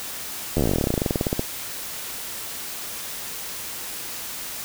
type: slowing click train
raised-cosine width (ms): 2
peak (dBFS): -8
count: 27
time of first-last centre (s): 0.57-1.394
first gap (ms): 12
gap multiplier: 1.07
effects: white hiss -33 dBFS RMS until 4.64 s